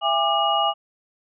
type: tone cluster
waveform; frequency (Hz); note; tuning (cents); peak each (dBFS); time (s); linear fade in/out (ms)
sine; 668 / 812 / 1191 / 2892; E5 / G#5 / D6 / F#7; +23 / -39 / +24 / -40; -25 / -22 / -23 / -24; 0.01-0.74; 50
effects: none